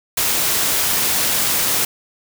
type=noise; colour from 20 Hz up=white; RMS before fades=-18 dBFS; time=0.17-1.85 s; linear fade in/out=5 ms; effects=none